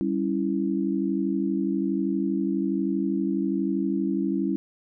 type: chord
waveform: sine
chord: C# diminished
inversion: second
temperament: equal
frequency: 196 / 277.2 / 329.6 Hz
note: G3 / C#4 / E4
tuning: 0 / 0 / 0 cents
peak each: -27 dBFS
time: 0.01-4.56 s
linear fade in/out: 0 ms
effects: none